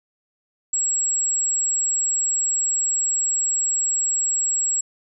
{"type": "tone", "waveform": "sine", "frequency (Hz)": 7660, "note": "A#8", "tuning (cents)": 46, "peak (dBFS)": -19, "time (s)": [0.73, 4.81], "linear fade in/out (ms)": 5, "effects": []}